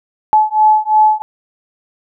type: beating tone pair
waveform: sine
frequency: 858 / 860.9 Hz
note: A5 / A5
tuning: -44 / -38 cents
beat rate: 2.9 Hz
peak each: -11 dBFS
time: 0.33-1.22 s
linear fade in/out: 0 ms
effects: none